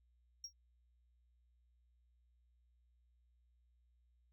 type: tone with exponential decay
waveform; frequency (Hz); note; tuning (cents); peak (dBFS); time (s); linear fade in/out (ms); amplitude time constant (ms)
triangle; 5600; F8; +4; -38; 0.44-0.53; 5; 18
effects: tanh soft clip ceiling -40 dBFS + added 60 Hz sine -70 dBFS peak until 4.32 s